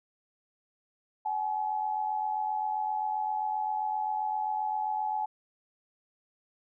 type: tone pair together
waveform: sine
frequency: 762.4 / 850 Hz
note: G5 / G#5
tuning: -48 / +40 cents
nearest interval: major second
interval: 188 cents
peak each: -35 / -29 dBFS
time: 1.25-5.26 s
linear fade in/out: 10 ms
effects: none